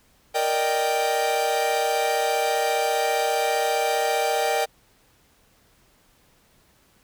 45% pulse chord, Eb major seventh, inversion second, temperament equal, 466.2 / 587.3 / 622.3 / 784 Hz, Bb4 / D5 / Eb5 / G5, 0 / 0 / 0 / 0 cents, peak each -27 / -29 / -28 / -24 dBFS, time 0.34-4.66 s, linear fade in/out 20 ms, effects pink hiss -60 dBFS RMS until 7.03 s

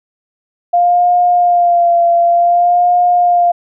sine tone with vibrato, 698.5 Hz, F5, in tune, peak -7 dBFS, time 0.73-3.52 s, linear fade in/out 10 ms, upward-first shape sine, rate 0.55 Hz, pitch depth 31 cents each way, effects none

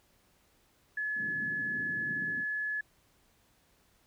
sine tone, 1708 Hz, G#6, 48 cents sharp, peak -31 dBFS, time 0.97-2.81 s, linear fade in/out 5 ms
white band-pass noise, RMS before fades -45 dBFS, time 1.15-2.45 s, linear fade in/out 50 ms, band 130 to 280 Hz, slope 24 dB/octave
effects pink hiss -68 dBFS RMS until 4.06 s

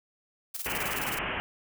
blue noise with tremolo, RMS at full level -34 dBFS, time 0.54-1.19 s, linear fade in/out 10 ms, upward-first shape square, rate 19 Hz, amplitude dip 65%
white low-pass noise, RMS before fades -33 dBFS, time 0.66-1.4 s, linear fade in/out 0 ms, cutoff 3000 Hz, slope 96 dB/octave
effects none

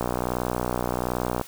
click train, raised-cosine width 1 ms, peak -11 dBFS, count 87, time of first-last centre 0.01-1.413 s, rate 61.3 Hz, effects white hiss -45 dBFS RMS until 1.47 s

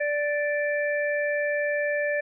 harmonic tone, 586 Hz, D5, 4 cents flat, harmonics 1 / 3 / 4, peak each -25 / -28 / -35 dBFS, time 0-2.21 s, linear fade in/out 10 ms, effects none

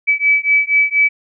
sine beating tone pair, 2293 / 2297.2 Hz, D7 / D7, -42 / -39 cents, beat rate 4.2 Hz, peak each -14 dBFS, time 0.07-1.09 s, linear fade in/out 20 ms, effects none

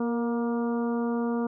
harmonic tone with a mistuned harmonic, 236.3 Hz, A#3, 24 cents sharp, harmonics 1 / 2 / 3 / 4 / 5 / 6, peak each -26 / -31 / -39 / -39 / -41 / -45 dBFS, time 0-1.47 s, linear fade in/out 5 ms, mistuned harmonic 2, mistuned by -19 cents, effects none

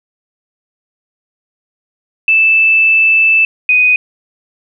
sine tone pair in turn, 2637 / 2494 Hz, E7 / D#7, 0 / +3 cents, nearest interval minor second, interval 97 cents, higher first, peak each -6 dBFS, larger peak neither, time 2.28-3.45 / 3.69-3.96 s, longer first, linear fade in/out 2 ms, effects none

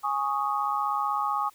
sine chord, Ab suspended fourth, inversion none, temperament equal, 830.6 / 1108.7 / 1244.5 Hz, Ab5 / Db6 / Eb6, 0 / 0 / 0 cents, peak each -29 dBFS, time 0.03-1.5 s, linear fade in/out 20 ms, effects white hiss -58 dBFS RMS until 1.54 s

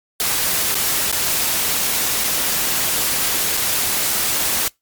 white noise with dropouts, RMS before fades -19 dBFS, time 0.2-4.68 s, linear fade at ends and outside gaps 0 ms, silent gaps 0.744-0.753 / 1.115-1.126 / 2.238-2.242 / 3.569-3.573 s, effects noise-tail reverb RT60 0.2 s tail -26 dB re dry + MP3 96 kbps

